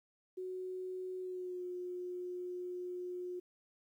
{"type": "tone with pitch glide", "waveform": "sine", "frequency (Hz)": [370, 359.5], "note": ["F#4", "F#4"], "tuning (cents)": [0, -50], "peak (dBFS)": -39, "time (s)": [0.37, 3.4], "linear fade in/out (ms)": 10, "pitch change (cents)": -50, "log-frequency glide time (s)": [1.19, 1.64], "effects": ["12-bit"]}